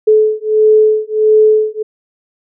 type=beating tone pair; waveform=sine; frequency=430.5 / 432 Hz; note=A4 / A4; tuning=-38 / -32 cents; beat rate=1.5 Hz; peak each=-10 dBFS; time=0.07-1.83 s; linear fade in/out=10 ms; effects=none